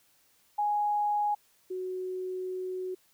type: tone pair in turn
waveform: sine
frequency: 830.6 / 370 Hz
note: G#5 / F#4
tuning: 0 / 0 cents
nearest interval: octave + major second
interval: 1400 cents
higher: first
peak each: -25 / -32 dBFS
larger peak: first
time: 0.58-1.35 / 1.7-2.95 s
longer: second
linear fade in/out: 10 ms
effects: white hiss -66 dBFS RMS until 3.13 s